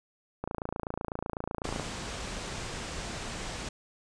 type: click train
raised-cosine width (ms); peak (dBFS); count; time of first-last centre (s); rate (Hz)
1; -19; 39; 0.44-1.797; 28
type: low-pass noise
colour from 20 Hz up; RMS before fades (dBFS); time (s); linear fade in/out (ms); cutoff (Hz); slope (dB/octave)
pink; -38; 1.64-3.69; 5; 8700; 48
effects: none

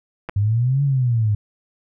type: clicks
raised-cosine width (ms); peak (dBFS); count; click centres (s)
0.5; -14; 2; 0.289 / 0.295
type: exponential two-way sweep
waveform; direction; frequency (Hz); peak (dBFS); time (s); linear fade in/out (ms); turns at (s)
sine; up then down; 98 to 143.5 to 102.1; -15; 0.36-1.35; 5; 0.83
effects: none

